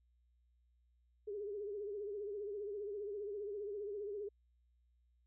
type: tone with vibrato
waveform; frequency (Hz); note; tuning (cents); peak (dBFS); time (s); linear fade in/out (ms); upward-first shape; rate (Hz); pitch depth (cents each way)
sine; 410; G#4; -22; -40; 1.27-4.29; 10; triangle; 15; 92
effects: added 60 Hz sine -70 dBFS peak until 5.26 s